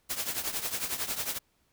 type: noise with tremolo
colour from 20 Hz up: white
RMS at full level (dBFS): -30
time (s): 0.09-1.39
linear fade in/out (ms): 20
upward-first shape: triangle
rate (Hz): 11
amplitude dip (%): 80
effects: pink hiss -71 dBFS RMS until 1.72 s